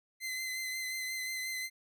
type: tone with vibrato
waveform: sawtooth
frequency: 2053 Hz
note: C7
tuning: 33 cents flat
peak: -32 dBFS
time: 0.2-1.7 s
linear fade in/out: 50 ms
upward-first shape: sine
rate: 5.6 Hz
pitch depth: 21 cents each way
effects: none